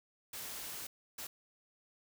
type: noise bursts at uneven times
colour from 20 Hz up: white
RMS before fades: -44 dBFS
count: 2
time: 0.33-0.87 / 1.18-1.27 s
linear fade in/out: 5 ms
effects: none